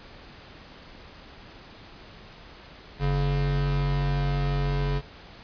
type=tone pair together; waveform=square; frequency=47.15 / 141.3 Hz; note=F#1 / C#3; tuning=+33 / +34 cents; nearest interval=octave + perfect fifth; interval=1901 cents; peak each=-27 dBFS; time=2.99-5.02 s; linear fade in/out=50 ms; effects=pink hiss -47 dBFS RMS until 5.43 s + resampled to 11025 Hz